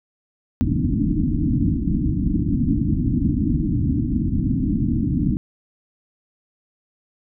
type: low-pass noise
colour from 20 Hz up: white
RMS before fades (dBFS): -20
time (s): 0.61-5.37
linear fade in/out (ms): 0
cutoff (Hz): 310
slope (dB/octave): 96
effects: none